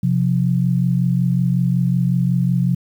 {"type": "tone pair together", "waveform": "sine", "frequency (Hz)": [130.81, 176.23], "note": ["C3", "F3"], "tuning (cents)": [0, 16], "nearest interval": "perfect fourth", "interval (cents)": 516, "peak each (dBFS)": -17, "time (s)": [0.03, 2.75], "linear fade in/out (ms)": 5, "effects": ["8-bit"]}